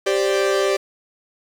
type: chord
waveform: 45% pulse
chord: G suspended fourth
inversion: none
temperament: equal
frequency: 392 / 523.3 / 587.3 Hz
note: G4 / C5 / D5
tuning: 0 / 0 / 0 cents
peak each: -19 / -24 / -22 dBFS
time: 0.06-0.77 s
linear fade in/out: 10 ms
effects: low-pass 8000 Hz 12 dB/octave + 7-bit